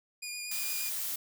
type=tone with vibrato; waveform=15% pulse; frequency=2436 Hz; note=D#7; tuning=37 cents flat; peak=-30 dBFS; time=0.22-0.9 s; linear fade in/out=10 ms; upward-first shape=sine; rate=8.6 Hz; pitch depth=16 cents each way
type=noise; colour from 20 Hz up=blue; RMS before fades=-35 dBFS; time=0.51-1.16 s; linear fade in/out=5 ms
effects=none